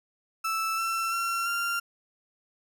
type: tone with pitch steps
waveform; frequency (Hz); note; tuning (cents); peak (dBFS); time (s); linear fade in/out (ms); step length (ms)
35% pulse; 1318.5 / 1340.8 / 1363.4 / 1386.5; E6 / E6 / F6 / F6; 0 / +29 / -42 / -13; -25; 0.44-1.8; 10; 340
effects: none